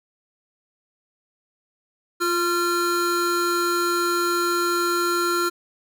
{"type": "tone pair together", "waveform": "square", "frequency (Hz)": [349.2, 1375.6], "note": ["F4", "F6"], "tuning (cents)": [0, -27], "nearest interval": "2 octaves", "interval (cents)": 2373, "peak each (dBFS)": [-24, -23], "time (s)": [2.2, 5.5], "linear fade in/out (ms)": 20, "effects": []}